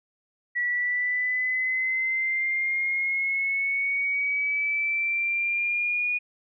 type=exponential sweep; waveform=sine; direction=up; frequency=1938 to 2458 Hz; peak=-23 dBFS; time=0.55-6.19 s; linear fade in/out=20 ms; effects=none